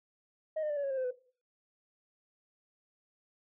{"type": "tone with pitch steps", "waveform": "sine", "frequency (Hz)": [627, 607, 587.7, 569, 550.9, 533.4, 516.4, 500], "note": ["D#5", "D#5", "D5", "C#5", "C#5", "C5", "C5", "B4"], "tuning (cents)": [13, -43, 1, 45, -11, 33, -23, 21], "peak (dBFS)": -29, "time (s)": [0.56, 1.112], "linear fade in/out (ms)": 10, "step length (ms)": 69, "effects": ["noise-tail reverb RT60 0.4 s tail -17 dB re dry", "tanh soft clip ceiling -29 dBFS"]}